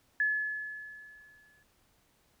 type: tone with exponential decay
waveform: sine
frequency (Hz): 1713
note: A6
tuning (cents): -47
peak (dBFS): -24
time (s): 0.2-1.63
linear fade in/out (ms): 2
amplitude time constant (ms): 310
effects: pink hiss -69 dBFS RMS until 2.4 s